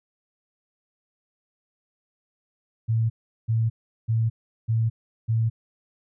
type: tone bursts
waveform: sine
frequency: 113 Hz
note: A2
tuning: 47 cents sharp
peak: -19 dBFS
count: 5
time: 2.88-5.5 s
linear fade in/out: 20 ms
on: 220 ms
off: 380 ms
effects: none